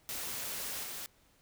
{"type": "noise with level steps", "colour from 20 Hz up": "white", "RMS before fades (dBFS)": [-39, -42], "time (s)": [0.09, 1.06], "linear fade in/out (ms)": 0, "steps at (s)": 0.83, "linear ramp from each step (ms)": 20, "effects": ["pink hiss -67 dBFS RMS until 1.41 s"]}